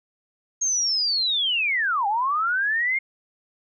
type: linear two-way sweep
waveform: sine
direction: down then up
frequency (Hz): 6520 to 784 to 2155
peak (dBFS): -20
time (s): 0.61-2.99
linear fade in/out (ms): 10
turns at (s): 2.07
effects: none